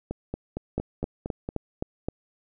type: two click trains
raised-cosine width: 2 ms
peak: -17 / -14 dBFS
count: 7 / 6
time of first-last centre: 0.11-1.489 / 0.78-2.085 s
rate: 4.35 / 3.83 Hz
effects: none